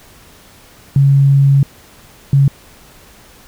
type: tone bursts at uneven times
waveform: sine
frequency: 138.59 Hz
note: C#3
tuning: in tune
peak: -6 dBFS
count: 2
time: 0.96-1.63 / 2.33-2.48 s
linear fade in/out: 2 ms
effects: pink hiss -43 dBFS RMS until 3.47 s